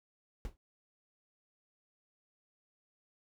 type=noise with exponential decay; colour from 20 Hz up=brown; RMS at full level=-36 dBFS; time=0.45-0.57 s; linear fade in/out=0 ms; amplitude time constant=25 ms; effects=none